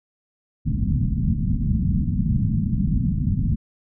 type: low-pass noise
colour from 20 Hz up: white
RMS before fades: -21 dBFS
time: 0.65-3.56 s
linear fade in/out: 20 ms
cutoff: 220 Hz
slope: 48 dB/octave
effects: none